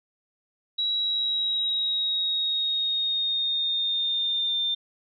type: tone with pitch glide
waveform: sine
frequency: 3881 to 3600 Hz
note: B7 to A7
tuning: -31 to +39 cents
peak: -23 dBFS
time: 0.78-4.75 s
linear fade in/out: 10 ms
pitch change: -130 cents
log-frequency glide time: 0.94-4.55 s
effects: none